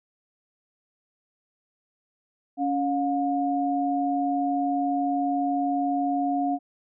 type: tone pair together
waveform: sine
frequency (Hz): 280 / 714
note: C#4 / F5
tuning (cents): +18 / +38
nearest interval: octave + major third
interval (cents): 1620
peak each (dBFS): -25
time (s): 2.57-6.59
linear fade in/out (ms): 50
effects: none